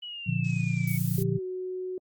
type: exponential sweep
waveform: sine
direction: down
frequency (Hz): 2960 to 2217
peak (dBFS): -36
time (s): 0.02-0.98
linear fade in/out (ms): 10
type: chord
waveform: sine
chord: Bb major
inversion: none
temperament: just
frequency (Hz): 116.54 / 145.68 / 174.81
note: Bb2 / D3 / F3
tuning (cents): 0 / -14 / +2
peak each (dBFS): -29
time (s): 0.26-1.39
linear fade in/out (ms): 20
type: noise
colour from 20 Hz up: violet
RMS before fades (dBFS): -37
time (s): 0.44-1.23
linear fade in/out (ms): 5
type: tone with pitch glide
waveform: sine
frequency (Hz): 391.2 to 369.2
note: G4 to F#4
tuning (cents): -4 to -4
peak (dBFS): -31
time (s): 1.18-1.98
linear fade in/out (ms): 2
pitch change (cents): -100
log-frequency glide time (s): 1.36-1.43
effects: Opus 24 kbps